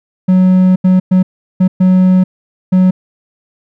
triangle tone bursts at uneven times, 185 Hz, F#3, in tune, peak -3 dBFS, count 6, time 0.28-0.76 / 0.84-1 / 1.11-1.23 / 1.6-1.68 / 1.8-2.24 / 2.72-2.91 s, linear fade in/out 10 ms, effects none

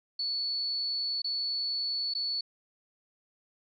sine tone with dropouts, 4435 Hz, C#8, in tune, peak -29 dBFS, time 0.19-2.41 s, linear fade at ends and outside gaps 5 ms, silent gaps 1.22-1.243 / 2.138-2.149 s, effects none

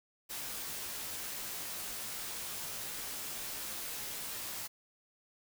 white noise with comb filter, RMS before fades -41 dBFS, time 0.29-4.68 s, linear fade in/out 20 ms, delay 16 ms, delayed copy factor -0.65, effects none

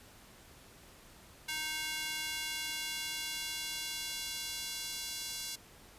square tone with high-pass filter sweep, 311.1 Hz, D#4, in tune, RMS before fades -39 dBFS, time 1.48-5.56 s, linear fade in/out 10 ms, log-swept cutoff 2100 to 4300 Hz, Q 1.1, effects pink hiss -57 dBFS RMS until 5.98 s + resampled to 32000 Hz

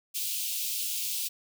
white high-pass noise, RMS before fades -32 dBFS, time 0.14-1.29 s, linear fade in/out 20 ms, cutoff 2600 Hz, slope 48 dB/octave, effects none

